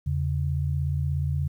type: tone pair together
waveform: sine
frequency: 83.13 / 139.9 Hz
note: E2 / C#3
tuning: +15 / +16 cents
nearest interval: major sixth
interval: 901 cents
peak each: -26 dBFS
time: 0.06-1.48 s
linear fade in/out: 10 ms
effects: 10-bit